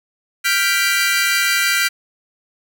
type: chord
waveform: sawtooth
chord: G dominant seventh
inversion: third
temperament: equal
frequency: 1396.9 / 1568 / 1975.5 / 2349 Hz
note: F6 / G6 / B6 / D7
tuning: 0 / 0 / 0 / 0 cents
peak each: -17 dBFS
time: 0.44-1.89 s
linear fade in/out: 20 ms
effects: none